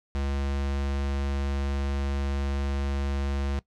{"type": "tone", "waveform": "square", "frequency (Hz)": 69.4, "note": "C#2", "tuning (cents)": 3, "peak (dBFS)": -27, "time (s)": [0.15, 3.59], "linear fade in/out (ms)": 0, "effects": ["noise-tail reverb RT60 0.1 s tail -19 dB re dry", "low-pass 6000 Hz 12 dB/octave"]}